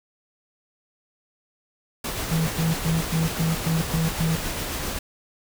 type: noise with tremolo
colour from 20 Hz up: pink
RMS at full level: -28 dBFS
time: 2.04-4.99 s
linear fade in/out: 5 ms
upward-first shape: sine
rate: 7.5 Hz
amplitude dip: 25%
type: tone bursts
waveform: triangle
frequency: 162.4 Hz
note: E3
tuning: 26 cents flat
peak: -18 dBFS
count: 8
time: 2.31-4.36 s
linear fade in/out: 10 ms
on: 160 ms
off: 110 ms
effects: none